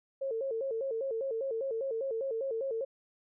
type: tone with vibrato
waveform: sine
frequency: 493.9 Hz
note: B4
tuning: in tune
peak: -31 dBFS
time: 0.21-2.85 s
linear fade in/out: 10 ms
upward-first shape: square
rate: 5 Hz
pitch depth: 160 cents each way
effects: none